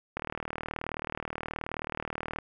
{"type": "click train", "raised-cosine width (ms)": 0.5, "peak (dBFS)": -18, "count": 87, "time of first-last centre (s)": [0.17, 2.386], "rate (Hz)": 38.8, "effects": []}